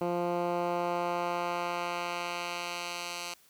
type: tone with band-pass filter sweep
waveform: 10% pulse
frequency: 174.4 Hz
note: F3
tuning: 2 cents flat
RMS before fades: -33 dBFS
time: 0.01-3.34 s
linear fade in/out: 5 ms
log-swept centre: 390 to 5000 Hz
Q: 0.71
effects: white hiss -62 dBFS RMS until 3.49 s